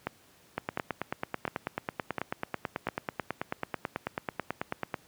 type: two click trains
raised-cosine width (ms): 0.5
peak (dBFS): -15 / -15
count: 41 / 5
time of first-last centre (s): 0.58-4.942 / 0.07-2.887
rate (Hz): 9.17 / 1.42
effects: pink hiss -60 dBFS RMS until 5.07 s + high-pass 100 Hz 12 dB/octave